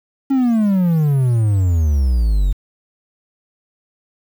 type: exponential sweep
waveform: triangle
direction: down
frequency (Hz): 277.2 to 44.45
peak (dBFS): -10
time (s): 0.3-2.53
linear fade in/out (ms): 10
effects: 7-bit